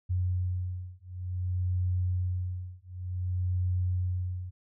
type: beating tone pair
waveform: sine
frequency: 90.5 / 91.05 Hz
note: F#2 / F#2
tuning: -38 / -27 cents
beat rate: 0.55 Hz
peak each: -31 dBFS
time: 0.09-4.51 s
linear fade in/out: 20 ms
effects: none